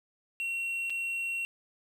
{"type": "tone with dropouts", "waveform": "triangle", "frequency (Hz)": 2732, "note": "F7", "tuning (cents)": -39, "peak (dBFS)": -29, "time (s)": [0.4, 1.45], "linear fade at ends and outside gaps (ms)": 0, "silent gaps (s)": [0.898, 0.903], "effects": ["11-bit"]}